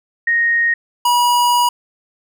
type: tone pair in turn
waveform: sine / square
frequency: 1864.7 / 968 Hz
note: A#6 / B5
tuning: 0 / -35 cents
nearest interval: major seventh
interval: 1135 cents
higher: first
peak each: -12 dBFS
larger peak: neither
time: 0.27-0.74 / 1.05-1.69 s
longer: second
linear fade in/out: 5 ms
effects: none